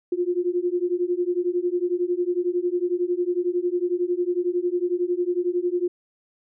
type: beating tone pair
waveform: sine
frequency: 349.2 / 360.2 Hz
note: F4 / F#4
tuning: 0 / -46 cents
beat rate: 11 Hz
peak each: -24 dBFS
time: 0.12-5.88 s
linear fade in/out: 5 ms
effects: none